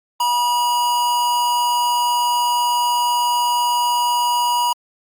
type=tone with amplitude modulation; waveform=square; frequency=966 Hz; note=B5; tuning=39 cents flat; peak=-15 dBFS; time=0.2-4.73 s; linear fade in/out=5 ms; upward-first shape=sine; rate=256 Hz; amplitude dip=30%; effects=Opus 48 kbps